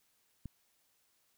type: click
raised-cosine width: 5 ms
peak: -30 dBFS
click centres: 0.457 s
effects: white hiss -74 dBFS RMS until 1.37 s

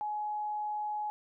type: tone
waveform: sine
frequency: 842 Hz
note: G#5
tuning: 24 cents sharp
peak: -32 dBFS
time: 0.01-1.1 s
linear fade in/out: 0 ms
effects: none

